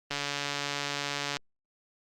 click train, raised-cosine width 0.2 ms, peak -14 dBFS, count 181, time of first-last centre 0.11-1.369 s, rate 143 Hz, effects Opus 32 kbps

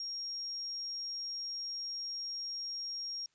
sine tone, 5580 Hz, F8, 2 cents flat, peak -37 dBFS, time 0-3.26 s, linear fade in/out 2 ms, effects white hiss -75 dBFS RMS until 3.34 s + resampled to 16000 Hz

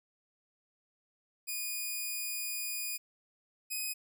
5% pulse tone pair in turn, 2460 / 2509 Hz, D#7 / D#7, -20 / +14 cents, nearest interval unison, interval 34 cents, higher second, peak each -25 dBFS, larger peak neither, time 1.47-2.98 / 3.7-3.94 s, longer first, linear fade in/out 20 ms, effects none

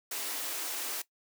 white high-pass noise, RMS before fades -36 dBFS, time 0.11-1.02 s, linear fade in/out 5 ms, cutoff 260 Hz, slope 96 dB/octave, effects noise-tail reverb RT60 0.1 s tail -18 dB re dry

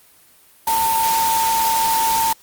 sine tone in noise, 903 Hz, A5, 45 cents sharp, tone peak -16 dBFS, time 0.67-2.33 s, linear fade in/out 5 ms, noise white, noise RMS -23 dBFS, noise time 0.67-2.33 s, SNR +4 dB, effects white hiss -51 dBFS RMS until 2.42 s + Opus 32 kbps

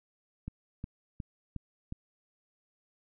click train, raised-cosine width 5 ms, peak -25 dBFS, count 5, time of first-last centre 0.48-1.924 s, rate 2.77 Hz, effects none

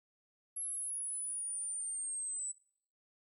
sine exponential sweep, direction down, 11175 to 7902 Hz, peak -35 dBFS, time 0.56-2.52 s, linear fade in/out 10 ms, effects noise-tail reverb RT60 0.6 s tail -24 dB re dry + tanh soft clip ceiling -34 dBFS

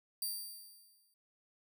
5% pulse tone with exponential decay, 4699 Hz, D8, in tune, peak -27 dBFS, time 0.22-1.14 s, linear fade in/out 2 ms, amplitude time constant 200 ms, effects none

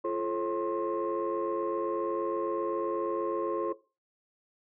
sine tone cluster, 344.9 / 433 / 540 / 1062 Hz, F4 / A4 / C#5 / C6, -22 / -28 / -45 / +25 cents, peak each -32 / -33 / -32 / -34 dBFS, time 0.04-3.73 s, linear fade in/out 10 ms, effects noise-tail reverb RT60 0.3 s tail -18 dB re dry + tanh soft clip ceiling -22 dBFS

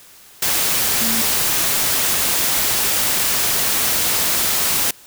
sine tone in noise, 226 Hz, A3, 47 cents sharp, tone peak -24 dBFS, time 1.01-1.22 s, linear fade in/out 5 ms, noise white, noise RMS -18 dBFS, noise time 0.42-4.91 s, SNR -9 dB, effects white hiss -45 dBFS RMS until 5.06 s

